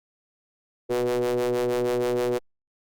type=ring-modulated tone; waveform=square; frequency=61.74 Hz; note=B1; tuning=in tune; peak=-20 dBFS; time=0.89-2.39 s; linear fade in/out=20 ms; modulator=429 Hz; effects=Opus 48 kbps